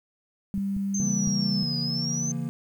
sine tone with pitch glide, 197.3 to 198.79 Hz, G3 to G3, +11 to +24 cents, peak -25 dBFS, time 0.54-1.63 s, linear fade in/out 0 ms, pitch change +13 cents, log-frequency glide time 0.92-1.08 s
clicks, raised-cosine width 5 ms, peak -23 dBFS, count 3, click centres 0.578 / 0.766 / 1.274 s
sine exponential two-way sweep, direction down then up, 6340 to 4904 to 6290 Hz, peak -28 dBFS, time 0.94-2.32 s, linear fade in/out 5 ms, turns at 1.8 s
triangle chord, A# diminished, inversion first, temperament just, 139.85 / 167.82 / 233.1 Hz, C#3 / E3 / A#3, +16 / +31 / 0 cents, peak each -30 dBFS, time 1-2.49 s, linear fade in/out 0 ms
effects 9-bit

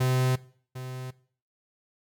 45% pulse tone with echo, 128.5 Hz, C3, 31 cents flat, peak -22 dBFS, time 0-0.36 s, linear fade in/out 10 ms, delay 750 ms, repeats 1, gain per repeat -13 dB, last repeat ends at 1.11 s, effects noise-tail reverb RT60 0.5 s tail -19 dB re dry

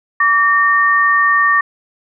sine tone pair together, 1153 / 1830.3 Hz, D6 / A#6, -32 / -32 cents, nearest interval minor sixth, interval 800 cents, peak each -12 dBFS, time 0.2-1.61 s, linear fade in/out 5 ms, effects none

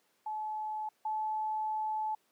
sine tone pair in turn, 860 / 864.6 Hz, A5 / A5, -40 / -31 cents, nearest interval unison, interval 9 cents, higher second, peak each -34 / -31 dBFS, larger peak second, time 0.26-0.89 / 1.05-2.15 s, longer second, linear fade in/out 5 ms, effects pink hiss -72 dBFS RMS until 2.31 s + high-pass 300 Hz 12 dB/octave

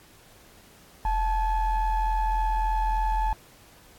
triangle ring-modulated tone, 415.3 Hz, G#4, in tune, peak -17 dBFS, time 1.05-3.33 s, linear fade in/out 2 ms, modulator 457 Hz, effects pink hiss -54 dBFS RMS until 3.98 s + AAC 64 kbps

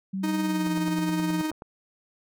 sine tone with pitch glide, 191.8 to 174.87 Hz, G3 to F3, -37 to +3 cents, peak -27 dBFS, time 0.13-1.42 s, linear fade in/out 10 ms, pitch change -160 cents, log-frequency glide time 0.42-0.74 s
45% pulse tone with tremolo, 311.1 Hz, D#4, in tune, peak -24 dBFS, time 0.23-1.51 s, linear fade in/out 10 ms, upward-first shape triangle, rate 19 Hz, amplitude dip 45%
click train, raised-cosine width 1 ms, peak -26 dBFS, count 10, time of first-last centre 0.67-1.621 s, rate 9.46 Hz
effects none

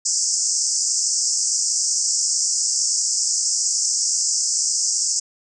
white band-pass noise, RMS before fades -21 dBFS, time 0.05-5.2 s, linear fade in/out 10 ms, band 5000 to 8100 Hz, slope 96 dB/octave, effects none

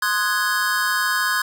square chord, Ab dominant seventh, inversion first, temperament equal, 1046.5 / 1244.5 / 1480 / 1661.2 Hz, C6 / Eb6 / Gb6 / Ab6, 0 / 0 / 0 / 0 cents, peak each -26 / -28 / -25 / -23 dBFS, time 0.02-1.42 s, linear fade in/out 5 ms, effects none

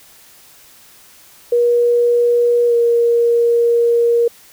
sine tone with pitch glide, 478.4 to 470.5 Hz, A#4 to A#4, +45 to +16 cents, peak -10 dBFS, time 1.52-4.28 s, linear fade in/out 5 ms, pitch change -29 cents, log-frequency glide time 2.67-2.74 s, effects white hiss -45 dBFS RMS until 4.52 s

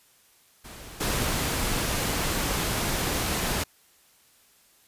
pink noise with level steps, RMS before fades -43 / -27 dBFS, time 0.64-3.64 s, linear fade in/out 10 ms, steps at 1 s, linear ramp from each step 10 ms, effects white hiss -60 dBFS RMS until 4.87 s + resampled to 32000 Hz

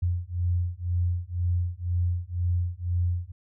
sine beating tone pair, 87.1 / 89.1 Hz, F2 / F2, -4 / +35 cents, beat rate 2 Hz, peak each -27 dBFS, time 0.02-3.32 s, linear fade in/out 10 ms, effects none

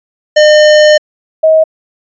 square / sine tone pair in turn, 606 / 634.3 Hz, D#5 / D#5, -46 / +33 cents, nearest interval minor second, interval 79 cents, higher second, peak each -3 dBFS, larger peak neither, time 0.36-0.98 / 1.43-1.64 s, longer first, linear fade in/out 10 ms, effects resampled to 16000 Hz

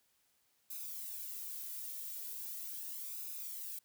violet noise with flanger, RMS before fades -44 dBFS, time 0.7-3.79 s, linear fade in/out 5 ms, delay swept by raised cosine 0.78 to 2.18 ms, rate 0.39 Hz, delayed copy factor +0.6, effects white hiss -75 dBFS RMS until 3.84 s

